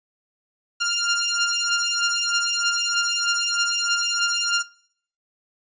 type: beating tone pair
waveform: 10% pulse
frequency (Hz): 1396.9 / 1400.1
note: F6 / F6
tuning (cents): 0 / +4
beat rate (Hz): 3.2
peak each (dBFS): -15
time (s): 0.8-4.63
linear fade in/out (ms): 20
effects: noise-tail reverb RT60 0.6 s tail -20 dB re dry + resampled to 16000 Hz